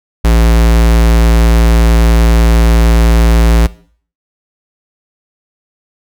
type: tone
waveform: square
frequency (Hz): 56.9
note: A#1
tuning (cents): -41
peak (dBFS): -6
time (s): 0.24-3.67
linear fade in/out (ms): 10
effects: noise-tail reverb RT60 0.5 s tail -19 dB re dry